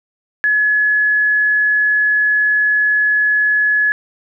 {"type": "tone", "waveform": "sine", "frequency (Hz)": 1699, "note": "G#6", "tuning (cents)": 39, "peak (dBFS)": -11, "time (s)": [0.44, 3.92], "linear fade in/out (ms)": 0, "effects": []}